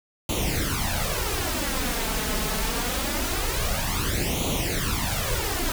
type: noise with flanger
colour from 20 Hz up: pink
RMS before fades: -26 dBFS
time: 0.29-5.72 s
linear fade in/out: 2 ms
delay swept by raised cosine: 0.29 to 4.69 ms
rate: 0.24 Hz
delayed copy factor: +0.75
effects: none